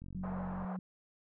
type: click train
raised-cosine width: 5 ms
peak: -35 dBFS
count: 30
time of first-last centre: 0.02-0.646 s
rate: 46.3 Hz
type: tone with vibrato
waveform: sine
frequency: 185 Hz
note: F#3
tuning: in tune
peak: -37 dBFS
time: 0.15-0.79 s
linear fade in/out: 2 ms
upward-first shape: sine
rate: 2.5 Hz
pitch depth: 11 cents each way
type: band-pass noise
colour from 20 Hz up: pink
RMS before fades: -46 dBFS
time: 0.23-0.77 s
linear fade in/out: 10 ms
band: 540 to 1200 Hz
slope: 24 dB/octave
effects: none